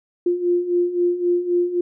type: beating tone pair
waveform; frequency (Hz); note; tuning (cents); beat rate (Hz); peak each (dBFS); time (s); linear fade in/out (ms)
sine; 349.2 / 353; F4 / F4; 0 / +19; 3.8; -23 / -18; 0.26-1.81; 5
effects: none